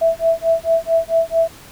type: tone with tremolo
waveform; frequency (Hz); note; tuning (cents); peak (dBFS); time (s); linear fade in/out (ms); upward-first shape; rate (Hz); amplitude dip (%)
sine; 659.3; E5; 0; -10; 0.01-1.48; 10; sine; 4.5; 100
effects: pink hiss -41 dBFS RMS until 1.71 s